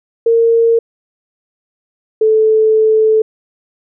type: tone pair in turn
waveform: sine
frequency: 460 / 437.1 Hz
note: A#4 / A4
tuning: -23 / -11 cents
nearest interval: minor second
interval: 88 cents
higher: first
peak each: -7 dBFS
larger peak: neither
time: 0.26-0.79 / 2.21-3.22 s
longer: second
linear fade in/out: 5 ms
effects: none